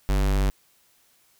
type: tone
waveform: square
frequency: 48.78 Hz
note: G1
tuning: 8 cents flat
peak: -20 dBFS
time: 0.09-0.5 s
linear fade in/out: 0 ms
effects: white hiss -62 dBFS RMS until 1.39 s